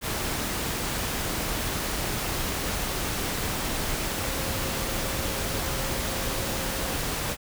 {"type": "tone in noise", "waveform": "sine", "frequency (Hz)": 535, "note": "C5", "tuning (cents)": 38, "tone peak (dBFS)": -39, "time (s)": [4.13, 7], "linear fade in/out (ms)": 50, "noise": "pink", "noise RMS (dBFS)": -29, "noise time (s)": [0.01, 7.37], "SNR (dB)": -13, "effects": []}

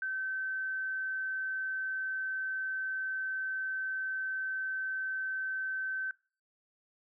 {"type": "tone", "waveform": "sine", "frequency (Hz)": 1539, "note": "G6", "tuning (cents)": -32, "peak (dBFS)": -32, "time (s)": [0.02, 6.11], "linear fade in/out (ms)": 2, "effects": ["noise-tail reverb RT60 0.4 s tail -23 dB re dry"]}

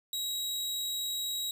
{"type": "tone", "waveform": "sawtooth", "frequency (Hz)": 3836, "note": "A#7", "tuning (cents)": 49, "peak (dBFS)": -29, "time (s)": [0.13, 1.51], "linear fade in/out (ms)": 2, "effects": ["10-bit"]}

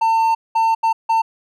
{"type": "tone bursts at uneven times", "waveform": "triangle", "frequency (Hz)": 901, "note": "A5", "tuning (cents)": 41, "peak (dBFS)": -11, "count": 4, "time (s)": [[0.01, 0.35], [0.55, 0.75], [0.83, 0.93], [1.09, 1.22]], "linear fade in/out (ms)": 10, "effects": []}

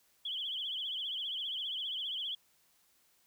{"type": "tone with vibrato", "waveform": "sine", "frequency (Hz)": 3198, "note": "G7", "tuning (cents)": 34, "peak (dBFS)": -35, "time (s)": [0.25, 2.35], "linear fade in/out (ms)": 5, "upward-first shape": "triangle", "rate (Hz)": 15, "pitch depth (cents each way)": 150, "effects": ["white hiss -70 dBFS RMS until 3.26 s"]}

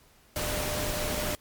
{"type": "tone in noise", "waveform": "sine", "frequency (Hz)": 601, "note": "D5", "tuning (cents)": 40, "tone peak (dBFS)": -35, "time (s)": [0.36, 1.35], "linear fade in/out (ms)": 0, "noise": "pink", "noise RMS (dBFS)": -31, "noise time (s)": [0.36, 1.35], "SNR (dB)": -7, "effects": ["pink hiss -60 dBFS RMS until 1.4 s", "MP3 96 kbps"]}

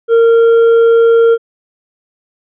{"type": "tone with hard clipping", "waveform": "sine", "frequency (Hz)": 460.5, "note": "A#4", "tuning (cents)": -21, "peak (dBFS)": -6, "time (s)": [0.08, 1.38], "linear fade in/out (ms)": 50, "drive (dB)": 4, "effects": ["resampled to 8000 Hz"]}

